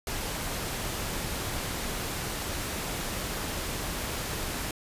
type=noise; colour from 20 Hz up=pink; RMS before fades=-33 dBFS; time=0.07-4.71 s; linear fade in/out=2 ms; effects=resampled to 32000 Hz